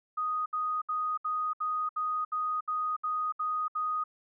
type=tone bursts; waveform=sine; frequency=1244.5 Hz; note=D#6; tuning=in tune; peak=-28 dBFS; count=11; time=0.17-4.04 s; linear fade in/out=10 ms; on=290 ms; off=68 ms; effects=none